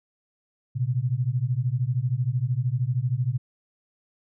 sine beating tone pair, 118.7 / 131.7 Hz, A#2 / C3, +32 / +12 cents, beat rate 13 Hz, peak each -25 dBFS, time 0.75-3.38 s, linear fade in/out 20 ms, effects none

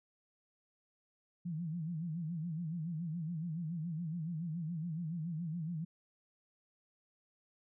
sine tone with vibrato, 164.7 Hz, E3, 1 cent flat, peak -36 dBFS, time 1.45-5.85 s, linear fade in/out 10 ms, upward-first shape sine, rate 7.1 Hz, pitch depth 130 cents each way, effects none

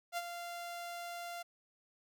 sawtooth tone with ADSR envelope, 693 Hz, F5, 14 cents flat, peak -30 dBFS, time 0.12-1.43 s, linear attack 53 ms, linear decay 38 ms, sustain -8 dB, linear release 13 ms, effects none

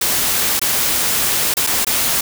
white noise with dropouts, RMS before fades -17 dBFS, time 0.01-2.21 s, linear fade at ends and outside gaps 5 ms, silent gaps 0.595-0.615 / 1.54-1.568 / 1.667-1.671 / 1.848-1.867 s, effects none

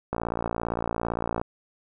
click train, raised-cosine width 1 ms, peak -13 dBFS, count 75, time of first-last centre 0.13-1.415 s, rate 57.6 Hz, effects none

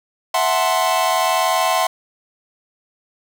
45% pulse chord, F# half-diminished seventh, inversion third, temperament equal, 659.3 / 740 / 880 / 1046.5 Hz, E5 / F#5 / A5 / C6, 0 / 0 / 0 / 0 cents, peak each -21 / -20 / -25 / -20 dBFS, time 0.34-1.87 s, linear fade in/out 5 ms, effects none

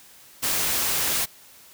white noise, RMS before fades -24 dBFS, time 0.42-1.26 s, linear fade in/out 20 ms, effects white hiss -50 dBFS RMS until 1.73 s

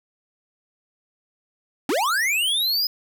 square linear sweep, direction up, 233.1 to 5080 Hz, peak -20 dBFS, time 1.89-2.87 s, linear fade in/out 2 ms, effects none

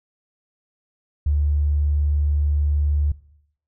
triangle tone with tanh clipping, 73.42 Hz, D2, in tune, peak -16 dBFS, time 1.26-3.12 s, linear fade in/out 5 ms, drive 3 dB, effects noise-tail reverb RT60 0.7 s tail -20 dB re dry

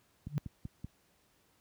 sine tone with exponential growth, 146.83 Hz, D3, in tune, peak -25 dBFS, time 0.26-0.38 s, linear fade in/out 0 ms, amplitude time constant 24 ms
click train, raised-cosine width 5 ms, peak -27 dBFS, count 4, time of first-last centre 0.27-0.845 s, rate 5.22 Hz
effects pink hiss -70 dBFS RMS until 1.6 s + high-pass 60 Hz 12 dB/octave

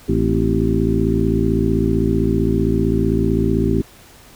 harmonic tone with a mistuned harmonic, 55.6 Hz, A1, 19 cents sharp, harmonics 1 / 2 / 3 / 4 / 5 / 6 / 7, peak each -22 / -22 / -22 / -22 / -22 / -22 / -22 dBFS, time 0.08-3.82 s, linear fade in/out 10 ms, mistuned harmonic 5, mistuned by -97 cents, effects pink hiss -45 dBFS RMS until 4.35 s

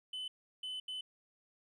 sine tone bursts at uneven times, 3023 Hz, F#7, 36 cents sharp, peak -36 dBFS, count 3, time 0.13-0.28 / 0.63-0.8 / 0.88-1.01 s, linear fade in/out 5 ms, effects tanh soft clip ceiling -38 dBFS + 13-bit

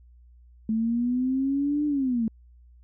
sine linear two-way sweep, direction up then down, 217.6 to 299 to 217.6 Hz, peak -22 dBFS, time 0.69-2.28 s, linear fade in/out 2 ms, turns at 1.86 s, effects added 60 Hz sine -50 dBFS peak until 2.83 s

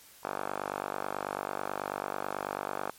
5% pulse tone with band-pass filter, 49.15 Hz, G1, 5 cents sharp, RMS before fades -36 dBFS, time 0.23-2.91 s, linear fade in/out 10 ms, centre 970 Hz, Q 7.1, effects white hiss -55 dBFS RMS until 2.98 s + MP3 64 kbps

